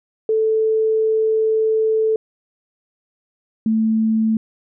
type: tone pair in turn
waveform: sine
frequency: 439.5 / 221 Hz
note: A4 / A3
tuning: -2 / +8 cents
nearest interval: octave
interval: 1190 cents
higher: first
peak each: -14 dBFS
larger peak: neither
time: 0.29-2.16 / 3.66-4.37 s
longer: first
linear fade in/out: 2 ms
effects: none